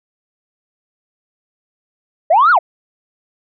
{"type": "linear two-way sweep", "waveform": "sine", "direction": "up then down", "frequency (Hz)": [587.3, 1474, 587.3], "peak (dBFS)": -6, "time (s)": [2.3, 2.59], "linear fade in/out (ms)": 10, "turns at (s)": 2.51, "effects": ["tanh soft clip ceiling -3 dBFS"]}